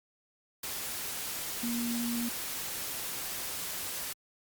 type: tone in noise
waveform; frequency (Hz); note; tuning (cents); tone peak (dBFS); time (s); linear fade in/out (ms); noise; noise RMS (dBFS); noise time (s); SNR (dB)
sine; 236.6; A#3; +26; -31; 1.63-2.29; 5; white; -37; 0.63-4.13; +3
effects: Opus 48 kbps